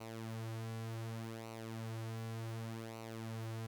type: tone with flanger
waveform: sawtooth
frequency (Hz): 112.9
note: A2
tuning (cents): +45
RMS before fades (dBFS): -44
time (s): 0-3.67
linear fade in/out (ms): 10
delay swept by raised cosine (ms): 0.58 to 5.68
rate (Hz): 0.67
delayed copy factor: -0.65
effects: none